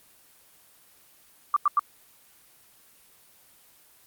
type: tone bursts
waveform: sine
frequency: 1174.7 Hz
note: D6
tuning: in tune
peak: -17 dBFS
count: 3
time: 1.54-1.794 s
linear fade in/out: 2 ms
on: 24 ms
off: 91 ms
effects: white hiss -57 dBFS RMS until 4.06 s + Opus 24 kbps